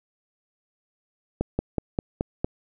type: slowing click train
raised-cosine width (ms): 2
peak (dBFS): -10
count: 6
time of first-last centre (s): 1.41-2.445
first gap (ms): 180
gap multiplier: 1.07
effects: none